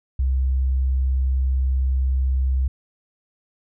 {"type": "tone", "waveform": "sine", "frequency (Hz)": 65.41, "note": "C2", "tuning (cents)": 0, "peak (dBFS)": -17, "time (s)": [0.19, 2.68], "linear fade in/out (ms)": 5, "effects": []}